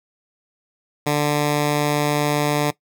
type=tone; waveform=10% pulse; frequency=147.5 Hz; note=D3; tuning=8 cents sharp; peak=-9 dBFS; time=1.06-2.71 s; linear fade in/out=10 ms; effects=noise-tail reverb RT60 0.1 s tail -18 dB re dry